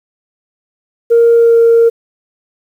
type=tone with pitch glide; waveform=sine; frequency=466.2 to 462.2 Hz; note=A#4 to A#4; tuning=0 to -15 cents; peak=-3 dBFS; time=1.1-1.9 s; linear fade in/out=20 ms; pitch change=-15 cents; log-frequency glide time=1.34-1.58 s; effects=tanh soft clip ceiling -1 dBFS + 7-bit